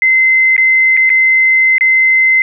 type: tone with dropouts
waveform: sine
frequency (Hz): 2063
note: C7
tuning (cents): -25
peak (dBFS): -6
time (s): 0.02-2.42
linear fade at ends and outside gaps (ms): 1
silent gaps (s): 0.565-0.579 / 0.968-0.973 / 1.094-1.101 / 1.782-1.809
effects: none